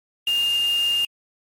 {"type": "tone in noise", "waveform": "sine", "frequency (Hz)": 2816, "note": "F7", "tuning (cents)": 14, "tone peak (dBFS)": -18, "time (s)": [0.27, 1.05], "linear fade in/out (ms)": 2, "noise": "white", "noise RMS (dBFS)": -36, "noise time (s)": [0.27, 1.05], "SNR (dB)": 15, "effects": ["MP3 64 kbps"]}